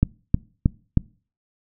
click train, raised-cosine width 5 ms, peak -3 dBFS, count 4, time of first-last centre 0.03-0.973 s, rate 3.18 Hz, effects noise-tail reverb RT60 0.4 s tail -24 dB re dry

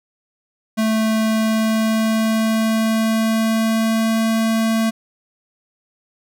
square tone with pitch glide, 220 to 223.8 Hz, A3 to A3, 0 to +30 cents, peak -16 dBFS, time 0.77-4.91 s, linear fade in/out 20 ms, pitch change +30 cents, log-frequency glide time 1.21-4.22 s, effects none

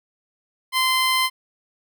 15% pulse tone, 1036 Hz, C6, 17 cents flat, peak -11 dBFS, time 0.72-1.3 s, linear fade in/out 50 ms, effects none

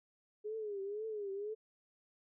sine tone with vibrato, 415.3 Hz, G#4, in tune, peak -38 dBFS, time 0.44-1.55 s, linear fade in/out 20 ms, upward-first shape triangle, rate 2 Hz, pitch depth 130 cents each way, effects none

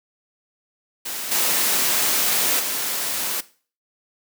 white noise with level steps, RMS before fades -29 / -20 / -25 dBFS, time 1.05-3.41 s, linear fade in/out 10 ms, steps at 1.31 / 2.59 s, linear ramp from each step 10 ms, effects noise-tail reverb RT60 0.4 s tail -18 dB re dry + high-pass 200 Hz 12 dB/octave

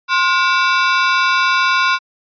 sawtooth ring-modulated tone, 1244.5 Hz, D#6, in tune, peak -5 dBFS, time 0.08-1.99 s, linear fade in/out 50 ms, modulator 190 Hz, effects resampled to 11025 Hz

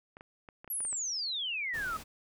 clicks, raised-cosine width 0.5 ms, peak -33 dBFS, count 8, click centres 0.169 / 0.209 / 0.488 / 0.645 / 0.677 / 0.805 / 0.851 / 0.929 s
sine exponential sweep, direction down, 11840 to 1244.5 Hz, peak -32 dBFS, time 0.7-1.97 s, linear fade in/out 5 ms
pink noise, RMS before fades -46 dBFS, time 1.73-2.04 s, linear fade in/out 20 ms
effects none

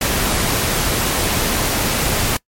pink noise, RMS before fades -18 dBFS, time 0.01-2.37 s, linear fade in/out 5 ms, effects noise-tail reverb RT60 0.1 s tail -23 dB re dry + MP3 64 kbps

